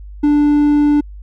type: tone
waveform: triangle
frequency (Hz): 293.7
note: D4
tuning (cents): 0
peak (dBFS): -7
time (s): 0.23-1.01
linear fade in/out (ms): 10
effects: added 50 Hz sine -30 dBFS peak until 1.22 s